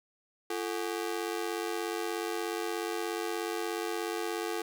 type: ring-modulated tone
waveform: sawtooth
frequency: 392 Hz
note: G4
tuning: in tune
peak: -25 dBFS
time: 0.5-4.62 s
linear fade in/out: 5 ms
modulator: 48.4 Hz
effects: none